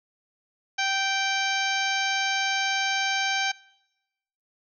harmonic tone with a mistuned harmonic, 780 Hz, G5, 9 cents flat, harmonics 1 / 2 / 3 / 4 / 5 / 6 / 7 / 8, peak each -29 / -28 / -29 / -32 / -35 / -37 / -37 / -36 dBFS, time 0.78-3.52 s, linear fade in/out 10 ms, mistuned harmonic 8, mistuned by +28 cents, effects noise-tail reverb RT60 1.0 s tail -25 dB re dry

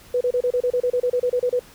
sine tone bursts, 493.9 Hz, B4, in tune, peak -17 dBFS, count 15, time 0.14-1.594 s, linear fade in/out 5 ms, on 68 ms, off 31 ms, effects pink hiss -48 dBFS RMS until 1.74 s

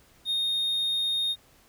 triangle tone, 3696 Hz, A#7, 16 cents flat, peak -23 dBFS, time 0.25-1.36 s, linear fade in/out 50 ms, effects pink hiss -59 dBFS RMS until 1.68 s

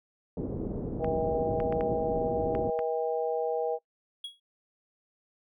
white low-pass noise, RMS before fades -34 dBFS, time 0.37-2.7 s, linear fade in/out 2 ms, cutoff 440 Hz, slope 24 dB/octave
harmonic tone, 160 Hz, D#3, 49 cents sharp, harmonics 3 / 4 / 5, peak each -29 / -33 / -34 dBFS, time 0.99-3.79 s, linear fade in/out 50 ms
clicks, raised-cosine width 0.5 ms, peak -23 dBFS, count 6, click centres 1.045 / 1.602 / 1.725 / 1.809 / 2.551 / 2.791 s
triangle tone with exponential decay, 3322 Hz, G#7, in tune, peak -31 dBFS, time 4.24-4.4 s, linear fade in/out 5 ms, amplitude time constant 34 ms
effects noise-tail reverb RT60 0.1 s tail -23 dB re dry

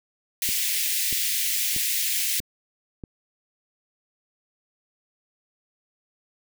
white high-pass noise, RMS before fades -25 dBFS, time 0.42-2.4 s, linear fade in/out 2 ms, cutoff 1900 Hz, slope 48 dB/octave
click train, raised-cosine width 3 ms, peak -23 dBFS, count 5, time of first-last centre 0.49-3.038 s, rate 1.57 Hz
effects none

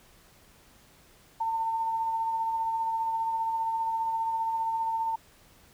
sine tone with tremolo, 902 Hz, A5, 43 cents sharp, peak -25 dBFS, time 1.4-5.16 s, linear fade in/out 10 ms, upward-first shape sine, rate 15 Hz, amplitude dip 30%, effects pink hiss -58 dBFS RMS until 5.73 s

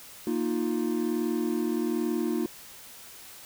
triangle chord, Bb suspended fourth, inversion none, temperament equal with one note detuned, 233.1 / 311.1 / 352.3 Hz, Bb3 / Eb4 / F4, 0 / 0 / +15 cents, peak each -28 dBFS, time 0.27-2.46 s, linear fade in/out 2 ms, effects white hiss -47 dBFS RMS until 3.45 s

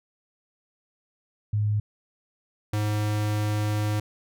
sine / square tone pair in turn, 105.1 / 105.46 Hz, G#2 / G#2, +21 / +27 cents, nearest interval unison, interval 6 cents, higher second, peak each -21 / -24 dBFS, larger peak first, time 1.53-1.8 / 2.73-4 s, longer second, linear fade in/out 5 ms, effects none

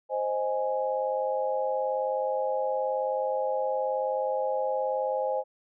sine chord, Ab major, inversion first, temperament equal, 523.3 / 622.3 / 830.6 Hz, C5 / Eb5 / Ab5, 0 / 0 / 0 cents, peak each -28 / -32 / -31 dBFS, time 0.09-5.44 s, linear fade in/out 50 ms, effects none

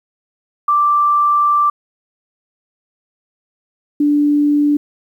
sine tone pair in turn, 1174.7 / 292.6 Hz, D6 / D4, 0 / -6 cents, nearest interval 2 octaves, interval 2406 cents, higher first, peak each -10 dBFS, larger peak neither, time 0.68-1.7 / 4-4.77 s, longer first, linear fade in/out 5 ms, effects 8-bit

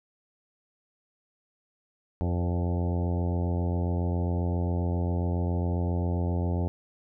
harmonic tone with a mistuned harmonic, 87.4 Hz, F2, 2 cents sharp, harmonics 1 / 2 / 3 / 4 / 5 / 6 / 7 / 8 / 9 / 10, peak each -26 / -32 / -36 / -38 / -40 / -42 / -43 / -44 / -45 / -46 dBFS, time 2.21-6.68 s, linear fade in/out 0 ms, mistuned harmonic 6, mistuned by +22 cents, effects none

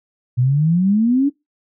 sine exponential sweep, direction up, 120 to 292 Hz, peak -12 dBFS, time 0.37-1.3 s, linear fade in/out 20 ms, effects noise-tail reverb RT60 0.2 s tail -22 dB re dry

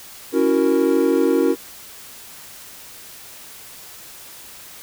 triangle chord, F# dominant seventh, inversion second, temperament equal, 277.2 / 329.6 / 370 / 466.2 Hz, C#4 / E4 / F#4 / A#4, 0 / 0 / 0 / 0 cents, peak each -18 dBFS, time 0.32-1.56 s, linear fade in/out 50 ms, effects white hiss -40 dBFS RMS until 4.82 s

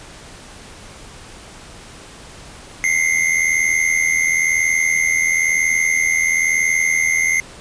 square tone pair together, 2053 / 2134 Hz, C7 / C7, -33 / +34 cents, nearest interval minor second, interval 67 cents, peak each -18 dBFS, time 2.84-7.4 s, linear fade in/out 0 ms, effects pink hiss -39 dBFS RMS until 7.6 s + resampled to 22050 Hz

